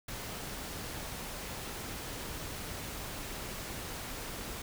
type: noise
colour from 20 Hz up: pink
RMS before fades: -41 dBFS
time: 0.08-4.62 s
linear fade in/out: 5 ms
effects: none